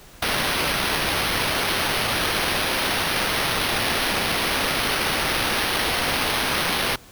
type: noise with sample-and-hold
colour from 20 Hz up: violet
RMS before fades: -23 dBFS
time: 0.22-6.96 s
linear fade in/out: 5 ms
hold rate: 7350 Hz
effects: pink hiss -47 dBFS RMS until 7.11 s